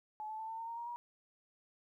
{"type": "tone with pitch steps", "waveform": "sine", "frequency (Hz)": [857, 870.5, 884.2, 898, 912.2, 926.5, 941.1, 955.9], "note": ["A5", "A5", "A5", "A5", "A#5", "A#5", "A#5", "A#5"], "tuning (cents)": [-46, -19, 8, 35, -38, -11, 16, 43], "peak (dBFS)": -40, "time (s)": [0.2, 0.96], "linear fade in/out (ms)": 0, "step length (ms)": 95, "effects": ["13-bit"]}